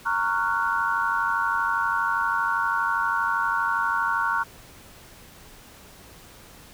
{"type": "chord", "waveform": "sine", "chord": "Gb major seventh", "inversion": "first", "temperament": "just", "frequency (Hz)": [925, 1110, 1387.5, 1480], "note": ["Bb5", "Db6", "F6", "Gb6"], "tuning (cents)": [-14, 2, -12, 0], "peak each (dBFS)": -27, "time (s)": [0.05, 4.44], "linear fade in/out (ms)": 20, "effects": ["pink hiss -48 dBFS RMS until 6.73 s"]}